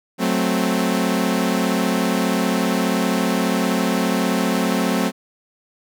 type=chord; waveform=sawtooth; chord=F# diminished; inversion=none; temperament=equal; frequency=185 / 220 / 261.6 Hz; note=F#3 / A3 / C4; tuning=0 / 0 / 0 cents; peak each=-18 dBFS; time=0.18-5.12 s; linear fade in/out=50 ms; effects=none